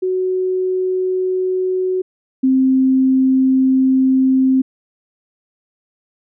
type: tone pair in turn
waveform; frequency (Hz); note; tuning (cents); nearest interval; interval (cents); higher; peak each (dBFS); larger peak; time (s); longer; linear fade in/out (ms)
sine; 371.1 / 262.4; F#4 / C4; +5 / +5; tritone; 600; first; -15 / -10; second; 0.02-2.02 / 2.43-4.62; second; 10
effects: none